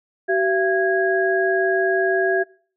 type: tone cluster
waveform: sine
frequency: 380.9 / 677 / 1649 Hz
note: G4 / E5 / G#6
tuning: -50 / +46 / -13 cents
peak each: -19 / -22 / -22 dBFS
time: 0.28-2.44 s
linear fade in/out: 20 ms
effects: noise-tail reverb RT60 0.5 s tail -24 dB re dry